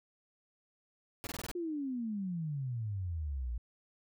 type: noise bursts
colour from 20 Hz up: pink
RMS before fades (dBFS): -41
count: 6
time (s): 1.24-1.514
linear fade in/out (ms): 0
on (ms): 29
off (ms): 20
type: exponential sweep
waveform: sine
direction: down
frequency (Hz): 359.7 to 55.8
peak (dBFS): -34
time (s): 1.55-3.58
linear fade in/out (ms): 5
effects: none